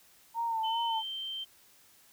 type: tone with vibrato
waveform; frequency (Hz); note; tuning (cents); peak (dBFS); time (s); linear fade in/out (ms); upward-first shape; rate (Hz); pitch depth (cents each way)
sine; 908; A#5; -46; -29; 0.34-1.03; 50; sine; 2.6; 45
type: tone with pitch glide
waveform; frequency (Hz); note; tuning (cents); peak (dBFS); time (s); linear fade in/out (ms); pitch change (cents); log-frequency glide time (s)
sine; 3051 to 3128; G7 to G7; -48 to -4; -35; 0.63-1.45; 20; +44; 0.88-1.06
effects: white hiss -61 dBFS RMS until 2.12 s